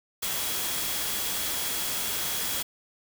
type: tone in noise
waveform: sine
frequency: 3325 Hz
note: G#7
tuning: 1 cent sharp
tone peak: -39 dBFS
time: 0.22-2.63 s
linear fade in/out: 10 ms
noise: white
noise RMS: -30 dBFS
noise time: 0.22-2.63 s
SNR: -12 dB
effects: none